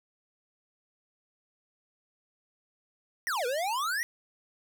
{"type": "exponential two-way sweep", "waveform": "square", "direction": "down then up", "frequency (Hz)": [1975, 466.2, 1975], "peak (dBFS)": -29, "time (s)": [3.27, 4.03], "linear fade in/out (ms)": 0, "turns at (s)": 3.46, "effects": []}